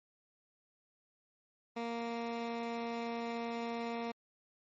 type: tone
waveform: 15% pulse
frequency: 233.1 Hz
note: A#3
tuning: in tune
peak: -30 dBFS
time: 1.76-4.12 s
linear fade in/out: 10 ms
effects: low-pass 4000 Hz 12 dB/octave + MP3 32 kbps